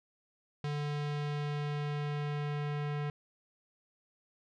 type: tone with low-pass filter sweep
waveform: square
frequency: 146.83 Hz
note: D3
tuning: in tune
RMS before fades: -35 dBFS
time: 0.64-3.1 s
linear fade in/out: 2 ms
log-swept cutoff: 4200 to 2500 Hz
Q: 1.1
effects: none